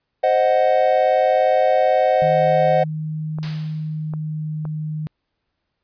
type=chord; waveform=triangle; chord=C diminished; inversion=none; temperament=equal; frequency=523.3 / 622.3 / 740 Hz; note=C5 / Eb5 / Gb5; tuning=0 / 0 / 0 cents; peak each=-16 dBFS; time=0.23-2.84 s; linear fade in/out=10 ms
type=tone with pitch glide; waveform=sine; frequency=155.56 to 154.31 Hz; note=D#3 to D#3; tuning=0 to -14 cents; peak=-23 dBFS; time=2.22-5.07 s; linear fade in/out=0 ms; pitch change=-14 cents; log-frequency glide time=3.68-4.59 s
type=clicks; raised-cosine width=1 ms; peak=-21 dBFS; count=3; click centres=3.386 / 4.137 / 4.653 s
type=noise with exponential decay; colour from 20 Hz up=white; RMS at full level=-30 dBFS; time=3.43-4.12 s; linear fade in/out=0 ms; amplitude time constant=150 ms
effects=pink hiss -75 dBFS RMS until 5.83 s + resampled to 11025 Hz